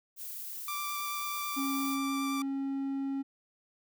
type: noise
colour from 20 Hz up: violet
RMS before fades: -41 dBFS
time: 0.16-1.98 s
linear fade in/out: 50 ms
type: tone with vibrato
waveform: sawtooth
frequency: 1174.7 Hz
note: D6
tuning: in tune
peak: -31 dBFS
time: 0.68-2.42 s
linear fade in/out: 2 ms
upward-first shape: triangle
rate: 9.2 Hz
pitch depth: 13 cents each way
type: tone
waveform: triangle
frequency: 273.1 Hz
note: C#4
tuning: 26 cents flat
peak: -29 dBFS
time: 1.56-3.23 s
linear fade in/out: 20 ms
effects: none